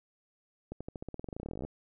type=accelerating click train; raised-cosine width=2 ms; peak=-26 dBFS; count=25; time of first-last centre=0.72-1.65 s; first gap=86 ms; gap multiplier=0.92; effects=none